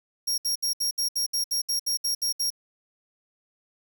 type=tone bursts; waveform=sawtooth; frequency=5588 Hz; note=F8; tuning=in tune; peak=-21 dBFS; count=13; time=0.27-2.504 s; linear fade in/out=10 ms; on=110 ms; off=67 ms; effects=9-bit